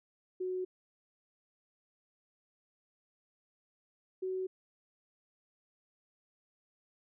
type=tone pair in turn; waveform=sine; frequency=368.9 / 374.3 Hz; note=F#4 / F#4; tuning=-5 / +20 cents; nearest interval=unison; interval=25 cents; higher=second; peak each=-33 / -33 dBFS; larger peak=neither; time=0.4-0.65 / 4.22-4.47 s; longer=neither; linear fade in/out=10 ms; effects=none